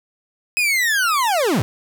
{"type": "linear sweep", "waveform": "40% pulse", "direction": "down", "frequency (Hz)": [2551, 80.8], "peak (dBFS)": -15, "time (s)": [0.57, 1.62], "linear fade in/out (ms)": 0, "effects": []}